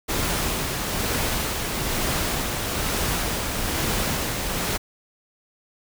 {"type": "noise with tremolo", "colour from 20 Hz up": "pink", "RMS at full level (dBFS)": -24, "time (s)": [0.08, 4.78], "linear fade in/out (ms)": 20, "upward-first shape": "sine", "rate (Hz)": 1.1, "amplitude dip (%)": 30, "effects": []}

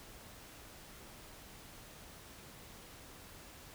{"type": "silence", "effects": ["pink hiss -54 dBFS RMS until 3.74 s"]}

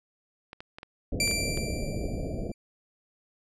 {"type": "clicks", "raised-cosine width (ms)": 0.3, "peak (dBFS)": -25, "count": 7, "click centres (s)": [0.531, 0.605, 0.785, 0.831, 1.277, 1.312, 1.574]}
{"type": "low-pass noise", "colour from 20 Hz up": "pink", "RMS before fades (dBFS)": -32, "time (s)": [1.12, 2.52], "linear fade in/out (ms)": 5, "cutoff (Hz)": 690, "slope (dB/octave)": 96}
{"type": "tone with exponential decay", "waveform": "15% pulse", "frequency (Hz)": 2349, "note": "D7", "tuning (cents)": 0, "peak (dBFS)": -16, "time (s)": [1.2, 2.54], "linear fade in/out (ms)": 2, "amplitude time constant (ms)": 290}
{"effects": ["low-pass 12000 Hz 12 dB/octave"]}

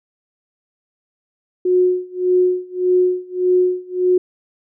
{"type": "tone with tremolo", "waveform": "sine", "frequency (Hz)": 363.9, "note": "F#4", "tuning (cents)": -29, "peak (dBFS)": -10, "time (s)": [1.65, 4.18], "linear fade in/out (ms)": 5, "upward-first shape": "sine", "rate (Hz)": 1.7, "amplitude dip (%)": 95, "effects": []}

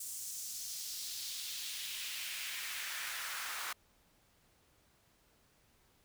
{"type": "noise with high-pass filter sweep", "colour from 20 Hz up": "pink", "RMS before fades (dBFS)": -42, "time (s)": [0, 3.73], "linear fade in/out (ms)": 5, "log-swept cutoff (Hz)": [7800, 1200], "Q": 1.7, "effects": ["pink hiss -70 dBFS RMS until 6.04 s"]}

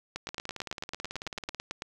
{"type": "two click trains", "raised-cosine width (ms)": 0.2, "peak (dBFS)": [-17, -20], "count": [16, 24], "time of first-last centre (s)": [[0.16, 1.821], [0.29, 1.547]], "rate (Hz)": [9.03, 18.3], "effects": ["9-bit"]}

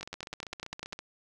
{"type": "two click trains", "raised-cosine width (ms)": 0.2, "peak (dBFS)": [-24, -20], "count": [16, 10], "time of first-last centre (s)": [[0.01, 0.99], [0.03, 0.93]], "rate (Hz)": [15.3, 10], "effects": []}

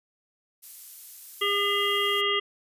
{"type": "noise", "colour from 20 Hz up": "violet", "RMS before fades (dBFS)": -41, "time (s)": [0.62, 2.22], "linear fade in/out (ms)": 20}
{"type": "harmonic tone", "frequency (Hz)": 404.6, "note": "G#4", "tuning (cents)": -45, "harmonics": [1, 3, 5, 7, 8], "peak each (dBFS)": [-29, -29, -29, -29, -29], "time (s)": [1.41, 2.4], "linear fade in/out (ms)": 10}
{"effects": ["resampled to 32000 Hz"]}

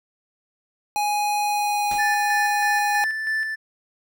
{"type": "tone with pitch glide", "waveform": "square", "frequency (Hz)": [830.6, 824.4], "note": ["G#5", "G#5"], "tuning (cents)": [0, -13], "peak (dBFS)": -21, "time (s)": [0.96, 3.04], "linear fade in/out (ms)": 0, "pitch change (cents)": -13, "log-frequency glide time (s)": [1.39, 1.96]}
{"type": "noise with exponential decay", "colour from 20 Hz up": "pink", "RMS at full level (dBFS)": -31, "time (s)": [1.91, 2.1], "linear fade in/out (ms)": 2, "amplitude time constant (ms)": 41}
{"type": "tone with tremolo", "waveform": "triangle", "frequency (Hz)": 1760, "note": "A6", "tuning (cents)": 0, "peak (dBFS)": -19, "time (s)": [1.98, 3.56], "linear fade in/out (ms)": 20, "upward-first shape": "square", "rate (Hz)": 3.1, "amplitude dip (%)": 40}
{"effects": []}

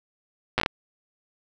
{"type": "slowing click train", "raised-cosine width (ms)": 0.3, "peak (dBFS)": -6, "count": 6, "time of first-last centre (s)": [0.58, 0.661], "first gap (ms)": 8, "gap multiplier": 1.36, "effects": []}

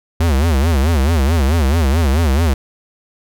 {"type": "tone with vibrato", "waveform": "square", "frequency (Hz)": 75, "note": "D2", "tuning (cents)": 37, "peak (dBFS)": -12, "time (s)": [0.2, 2.54], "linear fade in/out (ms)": 5, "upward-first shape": "sine", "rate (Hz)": 4.6, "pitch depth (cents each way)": 230, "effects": []}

